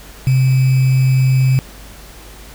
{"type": "tone with sample-and-hold", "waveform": "sine", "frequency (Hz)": 130.81, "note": "C3", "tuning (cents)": 0, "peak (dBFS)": -9, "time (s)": [0.27, 1.59], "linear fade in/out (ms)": 0, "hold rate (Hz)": 2450, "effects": ["added 50 Hz sine -38 dBFS peak until 2.54 s", "pink hiss -39 dBFS RMS until 2.54 s"]}